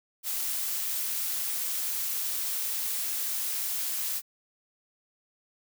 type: noise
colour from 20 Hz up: blue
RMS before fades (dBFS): -31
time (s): 0.23-4.22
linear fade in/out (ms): 50
effects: none